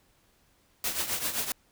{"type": "noise with tremolo", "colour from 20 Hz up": "white", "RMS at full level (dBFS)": -28, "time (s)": [0.84, 1.52], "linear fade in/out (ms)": 2, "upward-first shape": "triangle", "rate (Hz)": 7.7, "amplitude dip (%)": 75, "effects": ["pink hiss -66 dBFS RMS until 1.71 s"]}